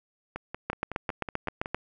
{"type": "two click trains", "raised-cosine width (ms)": 0.5, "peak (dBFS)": [-13, -19], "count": [9, 8], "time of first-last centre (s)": [[0.7, 1.746], [0.36, 1.659]], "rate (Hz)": [7.65, 5.39], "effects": []}